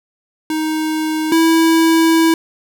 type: tone pair in turn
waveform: square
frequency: 312.9 / 326.7 Hz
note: D#4 / E4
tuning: +10 / -15 cents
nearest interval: minor second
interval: 75 cents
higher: second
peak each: -17 / -10 dBFS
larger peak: second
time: 0.5-1.32 / 1.32-2.34 s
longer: second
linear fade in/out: 2 ms
effects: none

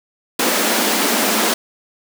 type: high-pass noise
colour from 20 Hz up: pink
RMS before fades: -17 dBFS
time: 0.39-1.54 s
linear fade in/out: 5 ms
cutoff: 200 Hz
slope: 96 dB/octave
effects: none

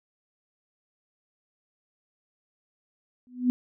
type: tone with exponential growth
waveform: sine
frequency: 248.6 Hz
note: B3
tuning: 12 cents sharp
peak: -16 dBFS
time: 3.27-3.5 s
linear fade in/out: 0 ms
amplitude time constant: 50 ms
effects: none

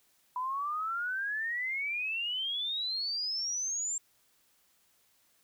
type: exponential sweep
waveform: sine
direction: up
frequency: 987.8 to 7459 Hz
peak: -31 dBFS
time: 0.36-3.98 s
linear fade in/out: 2 ms
effects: white hiss -69 dBFS RMS until 5.43 s

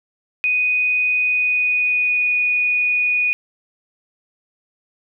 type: tone with pitch glide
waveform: sine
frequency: 2489 to 2468 Hz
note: D#7 to D#7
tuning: 0 to -15 cents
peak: -15 dBFS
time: 0.44-3.33 s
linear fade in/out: 0 ms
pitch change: -15 cents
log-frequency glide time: 1.22-2.35 s
effects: none

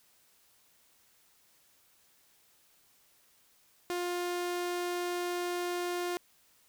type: tone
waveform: sawtooth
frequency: 353.2 Hz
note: F4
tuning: 20 cents sharp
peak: -28 dBFS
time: 3.9-6.17 s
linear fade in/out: 0 ms
effects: white hiss -66 dBFS RMS until 6.68 s

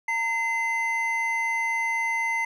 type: tone pair together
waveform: triangle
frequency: 916 / 2056 Hz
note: A#5 / C7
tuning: -31 / -31 cents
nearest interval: octave + major second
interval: 1400 cents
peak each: -27 / -23 dBFS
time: 0.08-2.45 s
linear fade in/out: 5 ms
effects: none

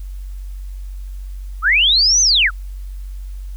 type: linear two-way sweep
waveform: sine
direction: up then down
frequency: 1174.7 to 6272 to 1174.7 Hz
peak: -10 dBFS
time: 1.62-2.51 s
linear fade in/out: 50 ms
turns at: 2.21 s
effects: added 47 Hz sine -26 dBFS peak until 3.56 s + white hiss -53 dBFS RMS until 3.56 s

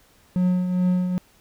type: tone with tremolo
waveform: triangle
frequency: 181.3 Hz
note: F#3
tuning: 35 cents flat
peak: -14 dBFS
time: 0.36-1.18 s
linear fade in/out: 0 ms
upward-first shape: triangle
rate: 2.4 Hz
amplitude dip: 55%
effects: pink hiss -57 dBFS RMS until 1.4 s

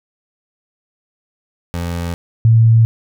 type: tone pair in turn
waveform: 25% pulse / sine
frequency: 85.8 / 113.56 Hz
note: F2 / A#2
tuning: -30 / -45 cents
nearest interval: perfect fourth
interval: 485 cents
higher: second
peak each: -16 / -6 dBFS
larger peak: second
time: 1.74-2.14 / 2.45-2.85 s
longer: neither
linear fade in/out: 0 ms
effects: none

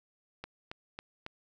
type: click train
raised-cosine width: 0.3 ms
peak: -24 dBFS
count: 4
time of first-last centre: 0.44-1.264 s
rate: 3.64 Hz
effects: none

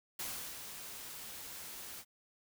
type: noise with ADSR envelope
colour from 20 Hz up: white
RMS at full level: -40 dBFS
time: 0.19-2.05 s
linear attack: 5 ms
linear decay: 360 ms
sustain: -7 dB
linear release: 63 ms
effects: none

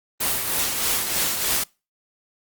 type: noise with tremolo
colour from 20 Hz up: white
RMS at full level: -21 dBFS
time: 0.2-1.64 s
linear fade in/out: 10 ms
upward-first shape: triangle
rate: 3.2 Hz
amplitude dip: 50%
effects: noise-tail reverb RT60 0.3 s tail -25 dB re dry + Opus 24 kbps

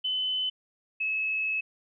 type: tone pair in turn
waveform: sine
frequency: 3029 / 2586 Hz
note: F#7 / E7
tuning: +40 / -34 cents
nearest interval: minor third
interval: 274 cents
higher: first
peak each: -26 dBFS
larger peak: neither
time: 0.04-0.5 / 1-1.61 s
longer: second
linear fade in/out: 10 ms
effects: none

